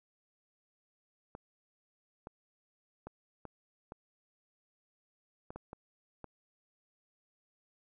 clicks, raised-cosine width 1 ms, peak -30 dBFS, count 9, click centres 1.351 / 2.271 / 3.07 / 3.453 / 3.921 / 5.505 / 5.56 / 5.731 / 6.243 s, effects none

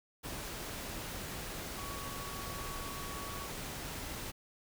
sine tone in noise, 1124 Hz, C#6, 24 cents sharp, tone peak -46 dBFS, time 1.77-3.48 s, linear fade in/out 20 ms, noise pink, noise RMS -42 dBFS, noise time 0.23-4.32 s, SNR -7 dB, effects none

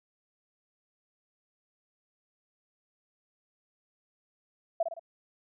sine tone with echo, 667 Hz, E5, 20 cents sharp, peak -23 dBFS, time 4.8-4.83 s, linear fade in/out 5 ms, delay 55 ms, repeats 3, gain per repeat -6 dB, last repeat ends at 4.995 s, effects none

